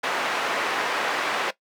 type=band-pass noise; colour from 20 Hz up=white; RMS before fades=-26 dBFS; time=0.03-1.51 s; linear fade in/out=10 ms; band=410 to 1800 Hz; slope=12 dB/octave; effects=noise-tail reverb RT60 0.1 s tail -17 dB re dry